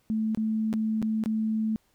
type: tone with dropouts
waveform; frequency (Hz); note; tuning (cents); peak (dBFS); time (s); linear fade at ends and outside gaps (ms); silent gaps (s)
sine; 219; A3; -8; -24; 0.1-1.76; 0; 0.348-0.374 / 0.729-0.738 / 1.018-1.026 / 1.238-1.259
effects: pink hiss -68 dBFS RMS until 1.94 s